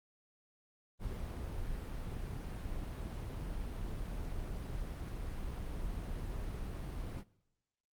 brown noise, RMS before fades -40 dBFS, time 0.99-7.24 s, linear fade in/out 50 ms, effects noise-tail reverb RT60 0.9 s tail -22 dB re dry + Opus 32 kbps

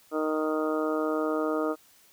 harmonic tone, 155.4 Hz, D#3, 2 cents flat, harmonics 2 / 3 / 4 / 5 / 6 / 7 / 8 / 9, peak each -29 / -30 / -32 / -42 / -42 / -44 / -34 / -42 dBFS, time 0.11-1.76 s, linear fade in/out 50 ms, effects white hiss -59 dBFS RMS until 2.12 s

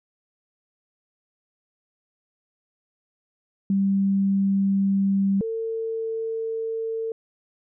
sine tone pair in turn, 196 / 449.8 Hz, G3 / A4, 0 / +38 cents, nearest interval octave + major second, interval 1438 cents, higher second, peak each -18 / -25 dBFS, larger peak first, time 3.7-5.41 / 5.41-7.12 s, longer neither, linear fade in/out 2 ms, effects none

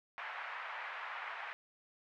white band-pass noise, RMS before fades -44 dBFS, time 0.18-1.53 s, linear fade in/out 0 ms, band 750 to 2100 Hz, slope 24 dB/octave, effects none

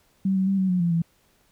sine tone with pitch steps, 192.2 / 189.4 / 194.9 / 188.8 / 181.1 / 171.5 / 166.8 Hz, G3 / F#3 / G3 / F#3 / F#3 / F3 / E3, -34 / +41 / -10 / +35 / -37 / -31 / +21 cents, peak -19 dBFS, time 0.25-1.02 s, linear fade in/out 5 ms, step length 110 ms, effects pink hiss -63 dBFS RMS until 1.51 s

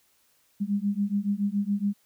sine beating tone pair, 198.9 / 206 Hz, G3 / G#3, +25 / -14 cents, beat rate 7.1 Hz, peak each -27 dBFS, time 0.6-1.94 s, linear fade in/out 20 ms, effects white hiss -66 dBFS RMS until 2.05 s

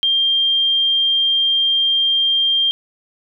sine tone, 3190 Hz, G7, 30 cents sharp, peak -13 dBFS, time 0.03-2.71 s, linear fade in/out 0 ms, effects none

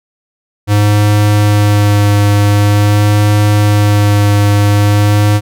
square tone with vibrato, 103.4 Hz, G#2, 7 cents flat, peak -7 dBFS, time 0.67-5.41 s, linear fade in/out 50 ms, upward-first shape sine, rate 0.46 Hz, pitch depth 15 cents each way, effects none

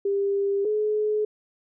sine tone pair in turn, 398.4 / 424.9 Hz, G4 / G#4, +28 / +40 cents, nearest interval minor second, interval 112 cents, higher second, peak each -21 dBFS, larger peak neither, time 0.05-0.65 / 0.65-1.25 s, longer neither, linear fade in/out 5 ms, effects none

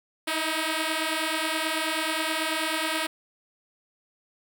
5% pulse beating tone pair, 312.9 / 322.2 Hz, D#4 / E4, +10 / -39 cents, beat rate 9.3 Hz, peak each -17 dBFS, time 0.27-3.07 s, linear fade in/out 10 ms, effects none

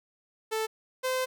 sawtooth tone pair in turn, 440 / 515.2 Hz, A4 / C5, 0 / -27 cents, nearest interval minor third, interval 273 cents, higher second, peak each -24 / -23 dBFS, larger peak second, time 0.51-0.67 / 1.03-1.26 s, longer second, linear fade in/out 20 ms, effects none

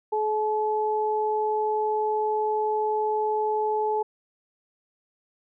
sine tone pair together, 427.8 / 860 Hz, A4 / A5, -49 / -40 cents, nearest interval octave, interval 1209 cents, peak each -25 dBFS, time 0.12-4.03 s, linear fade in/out 10 ms, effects none

